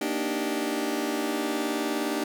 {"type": "chord", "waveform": "sawtooth", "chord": "Eb major seventh", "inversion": "second", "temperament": "just", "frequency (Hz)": [233.3, 291.7, 311.1, 388.9], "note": ["Bb3", "D4", "Eb4", "G4"], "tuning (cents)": [2, -12, 0, -14], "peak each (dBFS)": [-30, -26, -29, -28], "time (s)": [0.01, 2.24], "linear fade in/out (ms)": 5, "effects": []}